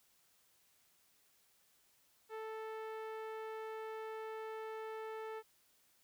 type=tone with low-pass filter; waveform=sawtooth; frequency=440 Hz; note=A4; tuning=in tune; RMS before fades=-45 dBFS; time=2.29-5.43 s; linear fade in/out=50 ms; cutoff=1900 Hz; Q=0.85; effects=white hiss -72 dBFS RMS until 6.03 s